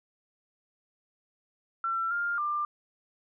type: tone with pitch steps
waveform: sine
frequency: 1349 / 1403 / 1191 Hz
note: E6 / F6 / D6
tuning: +40 / +8 / +24 cents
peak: -27 dBFS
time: 1.84-2.65 s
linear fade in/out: 2 ms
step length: 270 ms
effects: none